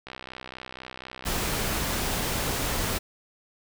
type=click train; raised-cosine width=0.3 ms; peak=-22 dBFS; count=111; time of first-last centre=0.07-1.786 s; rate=64.1 Hz
type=noise; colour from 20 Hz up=pink; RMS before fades=-28 dBFS; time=1.25-2.99 s; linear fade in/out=20 ms
effects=none